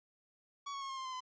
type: tone with pitch steps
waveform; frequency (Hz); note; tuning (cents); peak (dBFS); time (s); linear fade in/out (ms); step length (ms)
45% pulse; 1126 / 1107.3 / 1088.9 / 1070.8 / 1053 / 1035.5 / 1018.3; C#6 / C#6 / C#6 / C6 / C6 / C6 / C6; +27 / -2 / -31 / +40 / +11 / -18 / -47; -40; 0.66-1.206; 10; 78
effects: resampled to 16000 Hz + 13-bit